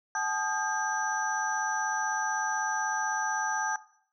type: tone cluster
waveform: sine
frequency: 767 / 863 / 1235 / 1602 / 5930 Hz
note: G5 / A5 / D#6 / G6 / F#8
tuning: -38 / -34 / -13 / +37 / +3 cents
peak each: -36 / -32 / -36 / -32 / -36 dBFS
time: 0.15-3.76 s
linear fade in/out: 2 ms
effects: noise-tail reverb RT60 0.6 s tail -17 dB re dry + tanh soft clip ceiling -16 dBFS